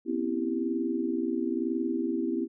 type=chord; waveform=sine; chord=C major seventh; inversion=third; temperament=equal with one note detuned; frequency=246.9 / 267.9 / 329.6 / 392 Hz; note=B3 / C4 / E4 / G4; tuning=0 / +41 / 0 / 0 cents; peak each=-32 / -33 / -30 / -35 dBFS; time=0.05-2.48 s; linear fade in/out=50 ms; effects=none